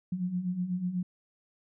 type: beating tone pair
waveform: sine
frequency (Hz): 174.6 / 182.7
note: F3 / F#3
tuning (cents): 0 / -22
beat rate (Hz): 8.1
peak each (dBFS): -36 / -30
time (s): 0.12-1.03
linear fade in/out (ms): 5
effects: none